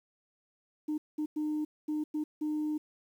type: tone bursts at uneven times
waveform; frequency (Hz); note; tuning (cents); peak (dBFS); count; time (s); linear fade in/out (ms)
sine; 304.1; D#4; -40; -28; 6; 0.88-0.98 / 1.18-1.26 / 1.36-1.65 / 1.88-2.04 / 2.14-2.24 / 2.41-2.78; 10
effects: tanh soft clip ceiling -27 dBFS + 10-bit